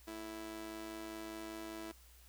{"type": "tone with amplitude modulation", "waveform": "sawtooth", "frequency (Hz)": 329.6, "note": "E4", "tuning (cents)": 0, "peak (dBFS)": -37, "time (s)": [0.07, 1.92], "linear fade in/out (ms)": 10, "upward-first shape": "sine", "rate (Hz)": 105, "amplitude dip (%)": 70, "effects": ["added 60 Hz sine -60 dBFS peak until 2.28 s", "white hiss -64 dBFS RMS until 2.28 s"]}